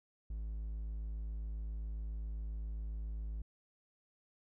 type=tone; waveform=triangle; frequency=53.7 Hz; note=A1; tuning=41 cents flat; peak=-36 dBFS; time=0.3-3.42 s; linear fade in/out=5 ms; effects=none